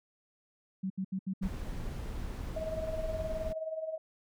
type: tone bursts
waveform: sine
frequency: 190 Hz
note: F#3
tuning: 46 cents sharp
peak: -31 dBFS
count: 5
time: 0.83-1.482 s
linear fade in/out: 10 ms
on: 72 ms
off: 73 ms
type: noise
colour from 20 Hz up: brown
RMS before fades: -38 dBFS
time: 1.42-3.53 s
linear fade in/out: 10 ms
type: tone with tremolo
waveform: sine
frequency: 637 Hz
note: D#5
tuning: 41 cents sharp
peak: -31 dBFS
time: 2.56-3.98 s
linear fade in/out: 5 ms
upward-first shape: triangle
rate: 19 Hz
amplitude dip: 75%
effects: none